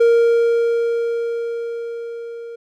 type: tone with level ramp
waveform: triangle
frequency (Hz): 466.2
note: A#4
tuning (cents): 0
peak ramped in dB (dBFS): -7 to -28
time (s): 0-2.56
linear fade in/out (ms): 10
effects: none